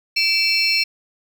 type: tone cluster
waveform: triangle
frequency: 2307 / 2649 / 4255 / 5380 Hz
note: D7 / E7 / C8 / E8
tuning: -31 / +8 / +28 / +34 cents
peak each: -20 dBFS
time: 0.16-0.84 s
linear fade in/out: 10 ms
effects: none